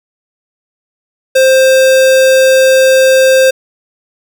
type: tone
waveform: square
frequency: 525 Hz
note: C5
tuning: 6 cents sharp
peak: -5 dBFS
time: 1.35-3.51 s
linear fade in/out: 10 ms
effects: none